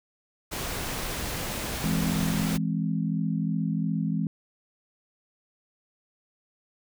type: noise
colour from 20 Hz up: pink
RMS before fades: -32 dBFS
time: 0.51-2.58 s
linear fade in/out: 20 ms
type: chord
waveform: sine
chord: E augmented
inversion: none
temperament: equal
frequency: 164.81 / 207.7 / 261.6 Hz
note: E3 / G#3 / B#3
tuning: 0 / 0 / 0 cents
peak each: -27 / -29 / -32 dBFS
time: 1.84-4.27 s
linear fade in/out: 2 ms
effects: none